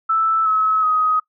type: tone with pitch steps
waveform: sine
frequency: 1318.5 / 1287.6 / 1257.5 Hz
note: E6 / E6 / D#6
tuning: 0 / -41 / +18 cents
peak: -14 dBFS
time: 0.09-1.2 s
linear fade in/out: 10 ms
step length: 370 ms
effects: noise-tail reverb RT60 0.1 s tail -22 dB re dry